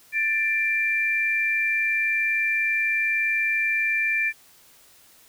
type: tone pair together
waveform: sine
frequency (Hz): 1769.5 / 2362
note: A6 / D7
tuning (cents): +9 / +9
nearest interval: perfect fourth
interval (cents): 500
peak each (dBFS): -25 / -22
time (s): 0.12-4.33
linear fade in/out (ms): 50
effects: white hiss -54 dBFS RMS until 5.28 s